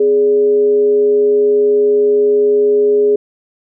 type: tone with frequency modulation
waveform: sine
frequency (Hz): 415.3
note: G#4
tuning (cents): 0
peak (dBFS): -8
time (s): 0-3.16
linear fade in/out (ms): 5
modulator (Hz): 159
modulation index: 0.24
effects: none